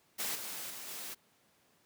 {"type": "noise with level steps", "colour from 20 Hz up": "white", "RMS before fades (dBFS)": [-36, -42, -45, -43], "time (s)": [0.18, 1.15], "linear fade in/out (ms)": 20, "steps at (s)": [0.35, 0.7, 0.88], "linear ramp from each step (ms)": 5, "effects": ["pink hiss -69 dBFS RMS until 1.85 s", "high-pass 150 Hz 12 dB/octave"]}